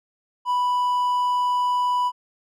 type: tone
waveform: triangle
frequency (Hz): 987.8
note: B5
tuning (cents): 0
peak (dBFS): -17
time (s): 0.45-2.12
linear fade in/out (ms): 50
effects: none